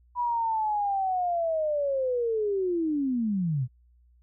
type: linear sweep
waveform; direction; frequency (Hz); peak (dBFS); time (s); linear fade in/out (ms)
sine; down; 983 to 116.54; -24; 0.15-3.68; 50
effects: added 60 Hz sine -57 dBFS peak until 4.22 s